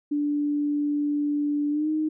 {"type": "tone with pitch glide", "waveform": "sine", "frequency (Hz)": [292.4, 309.8], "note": ["D4", "D#4"], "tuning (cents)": [-7, -7], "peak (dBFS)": -22, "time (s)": [0.11, 2.09], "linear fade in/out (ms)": 10, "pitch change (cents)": 100, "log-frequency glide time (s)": [1.7, 1.89], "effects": []}